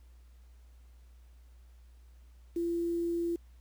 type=tone with quantisation; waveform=sine; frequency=340.7 Hz; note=F4; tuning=43 cents flat; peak=-29 dBFS; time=2.56-3.36 s; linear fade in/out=5 ms; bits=9; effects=added 60 Hz sine -53 dBFS peak until 3.6 s + pink hiss -71 dBFS RMS until 3.6 s